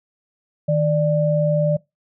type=tone pair together; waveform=sine; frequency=156.13 / 591 Hz; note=D#3 / D5; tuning=+6 / +11 cents; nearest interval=octave + major seventh; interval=2305 cents; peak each=-18 dBFS; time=0.68-1.77 s; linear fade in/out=10 ms; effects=noise-tail reverb RT60 0.2 s tail -22 dB re dry